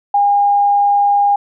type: tone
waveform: sine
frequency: 811 Hz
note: G#5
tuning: 41 cents flat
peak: -9 dBFS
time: 0.14-1.36 s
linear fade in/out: 5 ms
effects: none